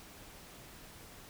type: silence
effects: pink hiss -53 dBFS RMS until 1.29 s